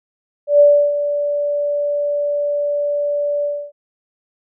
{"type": "tone with ADSR envelope", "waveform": "sine", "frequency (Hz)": 581, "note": "D5", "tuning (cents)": -19, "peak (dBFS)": -5, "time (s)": [0.47, 3.72], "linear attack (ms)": 130, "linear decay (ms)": 320, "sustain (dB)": -11, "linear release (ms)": 280, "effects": []}